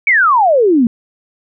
sine exponential sweep, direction down, 2320 to 220 Hz, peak -7 dBFS, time 0.07-0.87 s, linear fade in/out 2 ms, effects none

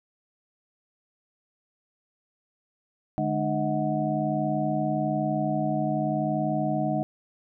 sine tone cluster, 150.2 / 210.7 / 302.9 / 634 / 735 Hz, D3 / G#3 / D#4 / D#5 / F#5, +39 / +25 / -46 / +32 / -12 cents, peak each -30 dBFS, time 3.18-7.03 s, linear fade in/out 0 ms, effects none

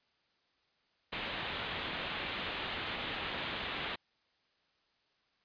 white low-pass noise, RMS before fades -39 dBFS, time 1.12-3.96 s, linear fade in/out 10 ms, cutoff 3700 Hz, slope 48 dB/octave, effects white hiss -74 dBFS RMS until 5.44 s + resampled to 11025 Hz

